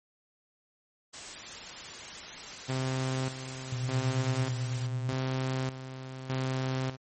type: noise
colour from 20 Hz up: white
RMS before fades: -42 dBFS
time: 1.13-4.87 s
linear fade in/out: 10 ms
type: tone with tremolo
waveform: sawtooth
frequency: 130.81 Hz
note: C3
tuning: in tune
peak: -25 dBFS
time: 2.68-6.97 s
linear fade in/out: 20 ms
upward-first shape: square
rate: 0.83 Hz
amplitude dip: 70%
type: tone with pitch glide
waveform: sine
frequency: 123.47 to 121.7 Hz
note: B2 to B2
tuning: 0 to -25 cents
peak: -30 dBFS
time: 3.72-5.13 s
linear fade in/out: 5 ms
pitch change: -25 cents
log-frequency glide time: 3.83-3.96 s
effects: MP3 32 kbps